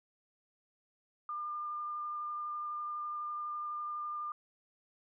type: tone with vibrato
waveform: sine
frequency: 1202 Hz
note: D6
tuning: 40 cents sharp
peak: -36 dBFS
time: 1.29-4.32 s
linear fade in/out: 2 ms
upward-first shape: triangle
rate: 12 Hz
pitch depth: 11 cents each way
effects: none